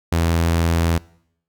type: tone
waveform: sawtooth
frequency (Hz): 83.5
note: E2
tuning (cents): +23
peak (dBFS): -12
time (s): 0.12-0.98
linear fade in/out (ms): 5
effects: noise-tail reverb RT60 0.7 s tail -23 dB re dry